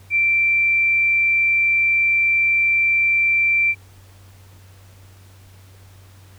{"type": "tone", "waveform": "sine", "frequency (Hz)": 2349, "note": "D7", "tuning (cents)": 0, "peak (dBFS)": -14, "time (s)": [0.1, 3.75], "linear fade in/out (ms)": 50, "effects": ["added 95 Hz sine -44 dBFS peak until 6.38 s", "pink hiss -52 dBFS RMS until 6.38 s"]}